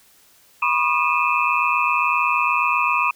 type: tone cluster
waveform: sine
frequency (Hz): 980 / 1088 / 1215 / 2458 / 2620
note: B5 / C#6 / D#6 / D#7 / E7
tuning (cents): -14 / -33 / -42 / -22 / -11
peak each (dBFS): -23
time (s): 0.62-3.11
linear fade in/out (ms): 5
effects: white hiss -54 dBFS RMS until 3.15 s